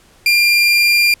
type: tone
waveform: 30% pulse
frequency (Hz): 2393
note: D7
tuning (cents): +32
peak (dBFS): -7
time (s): 0.26-1.14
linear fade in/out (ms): 2
effects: pink hiss -49 dBFS RMS until 1.2 s + low-pass 12000 Hz 12 dB/octave